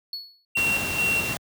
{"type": "tone with exponential decay", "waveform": "triangle", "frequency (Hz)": 4391, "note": "C#8", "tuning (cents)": -17, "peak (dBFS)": -26, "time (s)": [0.13, 0.45], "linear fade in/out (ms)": 2, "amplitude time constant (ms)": 68}
{"type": "tone with tremolo", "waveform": "triangle", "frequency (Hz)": 2738, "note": "F7", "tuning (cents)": -35, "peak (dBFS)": -19, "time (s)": [0.55, 1.34], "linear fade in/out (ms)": 10, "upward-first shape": "square", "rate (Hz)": 2.3, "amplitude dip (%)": 55}
{"type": "noise", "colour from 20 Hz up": "pink", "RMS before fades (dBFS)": -30, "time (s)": [0.57, 1.37], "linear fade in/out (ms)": 0}
{"effects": ["high-pass 80 Hz 12 dB/octave"]}